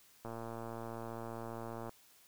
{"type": "click train", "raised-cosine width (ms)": 1, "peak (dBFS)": -30, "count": 190, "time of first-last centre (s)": [0.25, 1.893], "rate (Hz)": 115, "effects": ["white hiss -64 dBFS RMS until 2.27 s"]}